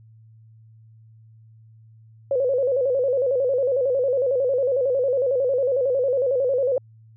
sine tone with vibrato, 523.3 Hz, C5, in tune, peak -18 dBFS, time 2.31-6.78 s, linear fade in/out 2 ms, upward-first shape square, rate 11 Hz, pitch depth 92 cents each way, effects added 111 Hz sine -47 dBFS peak until 7.16 s

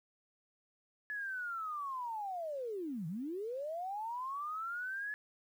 sine linear two-way sweep, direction down then up, 1717 to 150.6 to 1717 Hz, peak -37 dBFS, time 1.1-5.14 s, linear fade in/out 0 ms, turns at 3.07 s, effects 11-bit

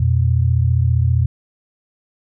sine tone pair together, 86.04 / 121.1 Hz, F2 / B2, -25 / -34 cents, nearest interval tritone, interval 591 cents, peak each -15 dBFS, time 0-1.26 s, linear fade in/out 5 ms, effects none

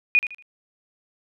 sine tone with echo, 2461 Hz, D#7, 20 cents flat, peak -13 dBFS, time 0.15-0.19 s, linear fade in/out 0 ms, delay 78 ms, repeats 3, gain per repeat -11 dB, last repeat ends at 0.424 s, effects none

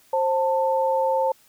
sine tone pair together, 529.8 / 889 Hz, C5 / A5, +22 / +18 cents, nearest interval major sixth, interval 896 cents, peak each -21 / -22 dBFS, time 0.13-1.32 s, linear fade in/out 5 ms, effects white hiss -57 dBFS RMS until 1.48 s

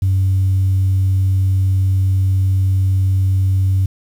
sine tone, 95.2 Hz, F#2, 50 cents sharp, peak -10 dBFS, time 0.02-3.86 s, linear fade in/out 5 ms, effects tanh soft clip ceiling -9 dBFS + 7-bit

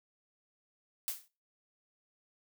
blue noise with exponential decay, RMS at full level -32 dBFS, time 1.08-1.28 s, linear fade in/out 0 ms, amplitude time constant 42 ms, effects noise-tail reverb RT60 0.3 s tail -19 dB re dry

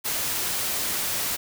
white noise, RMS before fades -27 dBFS, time 0.04-1.37 s, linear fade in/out 20 ms, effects none

